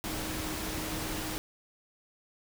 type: tone in noise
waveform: sine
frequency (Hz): 312.9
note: D#4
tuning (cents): +10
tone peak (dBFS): -40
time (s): 0.04-1.38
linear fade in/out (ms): 0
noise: pink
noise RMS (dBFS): -36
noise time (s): 0.04-1.38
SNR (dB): -7
effects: none